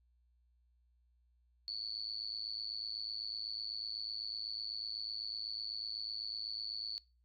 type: tone with amplitude modulation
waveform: sine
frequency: 4435 Hz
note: C#8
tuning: in tune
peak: -34 dBFS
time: 1.68-6.98 s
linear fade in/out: 0 ms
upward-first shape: sine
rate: 108 Hz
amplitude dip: 100%
effects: noise-tail reverb RT60 0.3 s tail -22 dB re dry + added 60 Hz sine -69 dBFS peak until 7.24 s